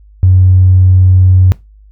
triangle tone with tanh clipping, 92.5 Hz, F#2, in tune, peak -3 dBFS, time 0.23-1.52 s, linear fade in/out 0 ms, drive 4 dB, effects noise-tail reverb RT60 0.2 s tail -19 dB re dry + added 51 Hz sine -37 dBFS peak until 1.91 s

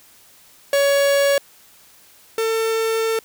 45% pulse tone pair in turn, 561 / 448.2 Hz, C#5 / A4, +21 / +32 cents, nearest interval major third, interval 389 cents, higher first, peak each -14 / -18 dBFS, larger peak first, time 0.73-1.38 / 2.38-3.19 s, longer second, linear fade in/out 2 ms, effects white hiss -50 dBFS RMS until 3.24 s

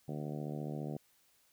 harmonic tone, 74.6 Hz, D2, 28 cents sharp, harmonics 2 / 3 / 4 / 5 / 6 / 7 / 8 / 9 / 10, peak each -40 / -44 / -46 / -48 / -50 / -51 / -52 / -53 / -54 dBFS, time 0.08-0.97 s, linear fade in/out 5 ms, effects white hiss -70 dBFS RMS until 1.52 s

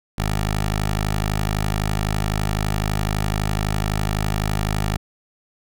10% pulse tone with notch filter, 51.91 Hz, G#1, in tune, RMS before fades -22 dBFS, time 0.18-4.97 s, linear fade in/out 5 ms, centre 290 Hz, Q 1.1, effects none

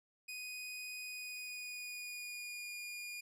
sawtooth tone with pitch glide, 2489 to 2431 Hz, D#7 to D#7, 0 to -41 cents, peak -40 dBFS, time 0.28-3.21 s, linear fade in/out 10 ms, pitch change -41 cents, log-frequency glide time 1.01-2.75 s, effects resampled to 32000 Hz

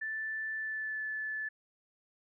sine tone with pitch glide, 1760 to 1737.8 Hz, A6 to A6, 0 to -22 cents, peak -34 dBFS, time 0.01-1.49 s, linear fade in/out 10 ms, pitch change -22 cents, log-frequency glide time 0.56-1.03 s, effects none

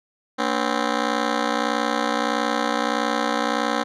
10% pulse ring-modulated tone, 260.6 Hz, C4, 7 cents flat, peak -9 dBFS, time 0.38-3.84 s, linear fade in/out 20 ms, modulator 30.8 Hz, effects low-pass 5000 Hz 12 dB/octave

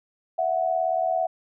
sine tone pair together, 659.3 / 737.1 Hz, E5 / F#5, 0 / -7 cents, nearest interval major second, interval 193 cents, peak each -24 dBFS, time 0.38-1.27 s, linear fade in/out 10 ms, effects none

